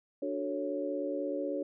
sine chord, D major seventh, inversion none, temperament equal, 293.7 / 370 / 440 / 554.4 Hz, D4 / F#4 / A4 / C#5, 0 / 0 / 0 / 0 cents, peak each -36 / -39 / -40 / -35 dBFS, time 0.22-1.63 s, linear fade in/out 5 ms, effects none

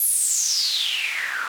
white noise with band-pass filter sweep, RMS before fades -23 dBFS, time 0-1.48 s, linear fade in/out 2 ms, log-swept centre 12000 to 1300 Hz, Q 7.7, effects none

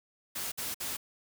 white noise bursts, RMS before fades -36 dBFS, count 3, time 0.35-0.97 s, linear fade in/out 10 ms, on 170 ms, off 55 ms, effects none

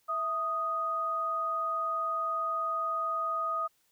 sine tone pair together, 659.3 / 1244.6 Hz, E5 / D#6, 0 / 0 cents, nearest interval major seventh, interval 1100 cents, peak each -38 / -29 dBFS, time 0.08-3.68 s, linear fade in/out 20 ms, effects white hiss -71 dBFS RMS until 3.91 s

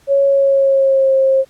sine tone with pitch glide, 554.4 to 534 Hz, C#5 to C5, 0 to +35 cents, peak -9 dBFS, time 0.07-1.45 s, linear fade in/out 50 ms, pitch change -65 cents, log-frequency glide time 0.25-1.13 s, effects pink hiss -52 dBFS RMS until 1.49 s + low-pass 12000 Hz 12 dB/octave

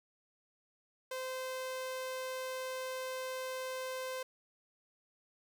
sawtooth tone, 517 Hz, C5, 21 cents flat, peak -34 dBFS, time 1.11-4.23 s, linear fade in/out 5 ms, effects none

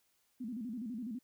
sine tone with vibrato, 233.1 Hz, A#3, in tune, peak -38 dBFS, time 0.4-1.19 s, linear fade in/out 10 ms, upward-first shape square, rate 12 Hz, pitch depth 140 cents each way, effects white hiss -75 dBFS RMS until 1.23 s

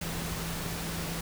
sine tone in noise, 166.5 Hz, E3, 18 cents sharp, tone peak -37 dBFS, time 0.01-1.21 s, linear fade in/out 5 ms, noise pink, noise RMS -36 dBFS, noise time 0.01-1.21 s, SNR -4 dB, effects none

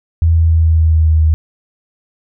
sine tone with pitch steps, 82.41 / 81.84 / 81.28 / 80.71 / 80.16 / 79.6 / 79.05 / 78.51 Hz, E2 / E2 / E2 / E2 / E2 / D#2 / D#2 / D#2, 0 / -12 / -24 / -36 / -48 / +40 / +28 / +16 cents, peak -7 dBFS, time 0.22-1.34 s, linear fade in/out 0 ms, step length 140 ms, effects none

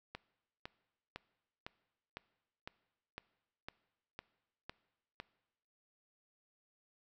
click train, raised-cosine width 0.3 ms, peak -27 dBFS, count 11, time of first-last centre 0.15-5.201 s, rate 1.98 Hz, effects noise-tail reverb RT60 1.0 s tail -21 dB re dry

